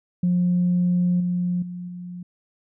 sine tone with level steps, 177.8 Hz, F3, 31 cents sharp, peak -16 / -20 / -30 / -32 dBFS, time 0.23-2.23 s, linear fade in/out 5 ms, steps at 1.2 / 1.62 / 1.88 s, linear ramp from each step 5 ms, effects tanh soft clip ceiling -13 dBFS

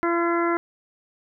harmonic tone, 340.5 Hz, F4, 44 cents flat, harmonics 1 / 2 / 3 / 4 / 5 / 6, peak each -22 / -29 / -28 / -27 / -34 / -33 dBFS, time 0.03-0.57 s, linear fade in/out 0 ms, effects none

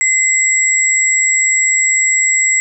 sine tone pair together, 2049 / 7691 Hz, C7 / B8, -37 / -47 cents, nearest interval octave + major seventh, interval 2290 cents, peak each -13 dBFS, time 0.01-2.6 s, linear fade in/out 0 ms, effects none

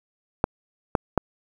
clicks, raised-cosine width 1 ms, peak -4 dBFS, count 3, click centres 0.441 / 0.952 / 1.177 s, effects 7-bit

